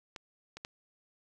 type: clicks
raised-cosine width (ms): 0.2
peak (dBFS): -25 / -27 / -22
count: 3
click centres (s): 0.162 / 0.57 / 0.649
effects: none